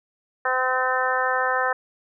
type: harmonic tone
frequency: 256.7 Hz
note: C4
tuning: 33 cents flat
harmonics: 2 / 3 / 4 / 5 / 6 / 7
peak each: -27 / -27 / -27 / -27 / -27 / -27 dBFS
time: 0.45-1.73 s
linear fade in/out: 5 ms
effects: none